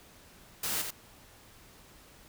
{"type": "noise with echo", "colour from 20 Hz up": "white", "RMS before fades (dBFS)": -33, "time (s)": [0.63, 0.82], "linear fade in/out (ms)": 5, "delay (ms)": 87, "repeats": 1, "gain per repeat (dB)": -5, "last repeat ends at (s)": 0.907, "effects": ["pink hiss -56 dBFS RMS until 2.28 s"]}